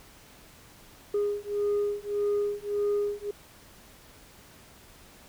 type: beating tone pair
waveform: sine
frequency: 409.8 / 411.5 Hz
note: G#4 / G#4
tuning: -23 / -16 cents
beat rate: 1.7 Hz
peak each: -27 dBFS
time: 1.14-3.31 s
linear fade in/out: 5 ms
effects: tanh soft clip ceiling -22 dBFS + pink hiss -53 dBFS RMS until 5.28 s

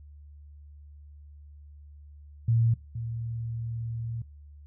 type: tone pair in turn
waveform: sine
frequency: 115.2 / 115.2 Hz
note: A#2 / A#2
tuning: -20 / -20 cents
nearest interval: unison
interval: 0 cents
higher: neither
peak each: -20 / -31 dBFS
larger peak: first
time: 2.48-2.74 / 2.95-4.22 s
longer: second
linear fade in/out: 5 ms
effects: noise-tail reverb RT60 0.3 s tail -22 dB re dry + added 73 Hz sine -46 dBFS peak until 4.66 s

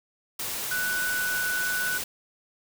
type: tone in noise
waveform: sine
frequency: 1486 Hz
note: F#6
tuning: 7 cents sharp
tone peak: -26 dBFS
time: 0.71-1.98 s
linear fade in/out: 5 ms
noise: white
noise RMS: -32 dBFS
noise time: 0.39-2.04 s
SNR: +3 dB
effects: none

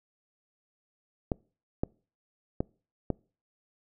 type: clicks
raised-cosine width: 2 ms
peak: -14 dBFS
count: 4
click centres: 1.318 / 1.835 / 2.605 / 3.103 s
effects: noise-tail reverb RT60 0.4 s tail -26 dB re dry

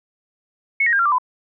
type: tone with pitch steps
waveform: sine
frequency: 2196 / 1878.9 / 1607.6 / 1375.4 / 1176.8 / 1006.9 Hz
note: C#7 / A#6 / G6 / F6 / D6 / B5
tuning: -17 / +13 / +43 / -27 / +3 / +33 cents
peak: -14 dBFS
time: 0.8-1.184 s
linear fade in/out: 5 ms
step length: 64 ms
effects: none

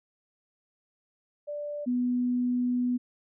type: tone pair in turn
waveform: sine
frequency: 587.3 / 246.9 Hz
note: D5 / B3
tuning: 0 / 0 cents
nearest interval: octave + minor third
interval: 1500 cents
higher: first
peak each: -32 / -24 dBFS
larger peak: second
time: 1.47-1.86 / 1.86-2.98 s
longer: second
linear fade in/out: 20 ms
effects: none

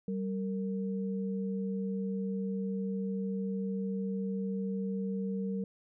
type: tone pair together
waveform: sine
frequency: 193.24 / 460 Hz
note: G3 / A#4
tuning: -25 / -23 cents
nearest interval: octave + minor third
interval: 1502 cents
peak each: -32 / -39 dBFS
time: 0.08-5.64 s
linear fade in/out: 2 ms
effects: none

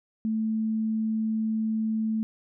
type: tone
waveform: sine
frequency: 220 Hz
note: A3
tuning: in tune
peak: -24 dBFS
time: 0.25-2.23 s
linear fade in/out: 0 ms
effects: none

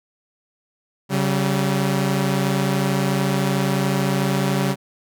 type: tone pair together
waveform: sawtooth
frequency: 138.21 / 191.9 Hz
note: C#3 / G3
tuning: -5 / -37 cents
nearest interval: tritone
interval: 568 cents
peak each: -17 dBFS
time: 1.09-4.76 s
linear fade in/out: 50 ms
effects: none

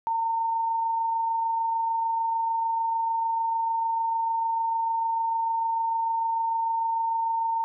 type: tone with amplitude modulation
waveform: sine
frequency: 910 Hz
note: A#5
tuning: 42 cents flat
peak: -22 dBFS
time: 0.07-7.64 s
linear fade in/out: 0 ms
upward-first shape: sine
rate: 26.7 Hz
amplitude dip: 25%
effects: none

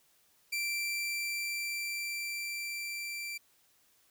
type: tone with level ramp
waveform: sawtooth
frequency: 2349 Hz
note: D7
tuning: in tune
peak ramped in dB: -28 to -34 dBFS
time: 0.52-3.38 s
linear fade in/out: 10 ms
effects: white hiss -68 dBFS RMS until 4.1 s

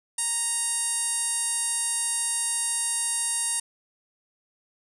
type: tone with low-pass filter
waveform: 5% pulse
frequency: 934 Hz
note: A#5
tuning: 3 cents sharp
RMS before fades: -27 dBFS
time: 0.18-3.6 s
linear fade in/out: 5 ms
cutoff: 9300 Hz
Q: 8
effects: none

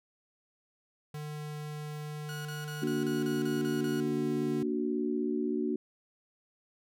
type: tone with pitch glide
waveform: square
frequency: 150.2 to 148.56 Hz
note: D3 to D3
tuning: +39 to +20 cents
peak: -38 dBFS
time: 1.14-4.63 s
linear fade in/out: 5 ms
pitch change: -19 cents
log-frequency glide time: 2.95-3.68 s
type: tone bursts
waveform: sawtooth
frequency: 1451 Hz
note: F#6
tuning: 34 cents flat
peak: -38 dBFS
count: 9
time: 2.29-4.002 s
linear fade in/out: 0 ms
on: 160 ms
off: 34 ms
type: chord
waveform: sine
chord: Bb augmented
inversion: none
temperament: equal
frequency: 233.1 / 293.7 / 370 Hz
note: Bb3 / D4 / F#4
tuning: 0 / 0 / 0 cents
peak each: -33 dBFS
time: 2.82-5.76 s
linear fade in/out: 5 ms
effects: none

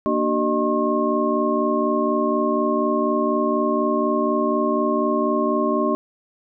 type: tone cluster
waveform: sine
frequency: 232.4 / 296.5 / 380.6 / 612 / 1077 Hz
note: A#3 / D4 / F#4 / D#5 / C6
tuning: -5 / +17 / +49 / -29 / +50 cents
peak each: -24 dBFS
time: 0.06-5.95 s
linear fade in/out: 0 ms
effects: none

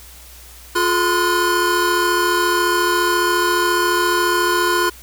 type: tone cluster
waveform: square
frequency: 352.8 / 431 / 1024 / 1447 Hz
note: F4 / A4 / C6 / F#6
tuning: +18 / -36 / -38 / -39 cents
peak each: -20 / -27 / -20 / -21 dBFS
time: 0.75-4.9 s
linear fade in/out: 10 ms
effects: added 60 Hz sine -42 dBFS peak until 5.02 s + white hiss -42 dBFS RMS until 5.02 s

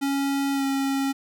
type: tone with pitch glide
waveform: square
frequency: 277.2 to 272.9 Hz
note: C#4 to C#4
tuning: 0 to -27 cents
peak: -23 dBFS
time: 0.01-1.13 s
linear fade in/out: 20 ms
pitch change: -27 cents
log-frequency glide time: 0.53-0.64 s
effects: none

